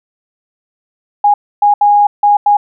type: tone bursts at uneven times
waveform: sine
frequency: 823 Hz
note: G#5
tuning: 16 cents flat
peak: -5 dBFS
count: 5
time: 1.24-1.34 / 1.62-1.74 / 1.81-2.07 / 2.23-2.37 / 2.46-2.57 s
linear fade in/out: 5 ms
effects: none